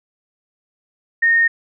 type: tone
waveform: sine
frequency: 1843 Hz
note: A#6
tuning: 20 cents flat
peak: -11 dBFS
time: 1.22-1.48 s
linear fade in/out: 10 ms
effects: none